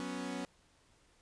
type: chord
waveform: sawtooth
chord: F# suspended fourth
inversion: none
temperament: equal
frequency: 185 / 246.9 / 277.2 Hz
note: F#3 / B3 / C#4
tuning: 0 / 0 / 0 cents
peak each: -40 / -38 / -37 dBFS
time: 0-0.45 s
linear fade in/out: 0 ms
effects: pink hiss -68 dBFS RMS until 1.21 s + resampled to 22050 Hz